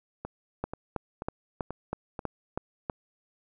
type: two click trains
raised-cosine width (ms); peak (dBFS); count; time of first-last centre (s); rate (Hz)
1; -16 / -21; 8 / 5; 0.64-2.898 / 0.25-2.192; 3.1 / 2.06
effects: none